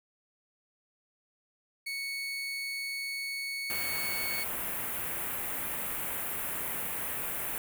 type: tone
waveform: 30% pulse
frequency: 2217 Hz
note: C#7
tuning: in tune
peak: -31 dBFS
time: 1.86-4.44 s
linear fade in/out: 10 ms
type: band-stop noise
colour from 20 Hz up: white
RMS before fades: -35 dBFS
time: 3.7-7.58 s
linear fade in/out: 0 ms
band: 2600 to 10000 Hz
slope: 24 dB/octave
effects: none